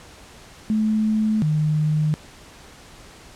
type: tone pair in turn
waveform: sine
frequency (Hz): 216.5 / 153.09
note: A3 / D#3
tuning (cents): -28 / -28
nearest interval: tritone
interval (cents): 600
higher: first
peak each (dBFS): -17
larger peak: neither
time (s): 0.7-1.42 / 1.42-2.14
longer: neither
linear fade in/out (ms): 0
effects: pink hiss -45 dBFS RMS until 3.35 s + low-pass 9000 Hz 12 dB/octave